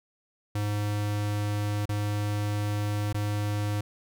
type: tone with dropouts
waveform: square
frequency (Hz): 103.83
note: G#2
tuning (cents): 0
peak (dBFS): -27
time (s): 0.55-3.81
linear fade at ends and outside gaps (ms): 5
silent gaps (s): 1.856-1.891 / 3.128-3.144
effects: none